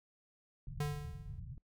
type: low-pass noise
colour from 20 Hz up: white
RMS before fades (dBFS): -46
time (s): 0.67-1.58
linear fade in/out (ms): 2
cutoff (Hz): 150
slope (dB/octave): 48
type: tone with exponential decay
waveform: square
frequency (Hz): 146.83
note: D3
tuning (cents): 0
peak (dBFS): -32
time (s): 0.8-1.4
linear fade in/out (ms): 5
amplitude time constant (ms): 130
effects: noise-tail reverb RT60 0.1 s tail -24 dB re dry